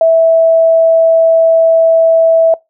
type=tone; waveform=sine; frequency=655 Hz; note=E5; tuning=11 cents flat; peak=-4 dBFS; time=0.01-2.54 s; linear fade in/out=2 ms; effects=noise-tail reverb RT60 0.2 s tail -23 dB re dry